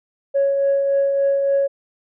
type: tone with tremolo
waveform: sine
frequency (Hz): 554.4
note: C#5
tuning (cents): 0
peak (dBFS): -12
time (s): 0.34-1.68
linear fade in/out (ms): 20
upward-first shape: triangle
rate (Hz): 3.5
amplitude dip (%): 40
effects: tanh soft clip ceiling -11 dBFS